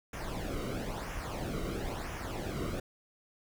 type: noise with flanger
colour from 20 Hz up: brown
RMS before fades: -37 dBFS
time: 0.13-2.8 s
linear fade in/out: 5 ms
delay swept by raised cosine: 0.23 to 1.19 ms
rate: 1 Hz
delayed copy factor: -0.7
effects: none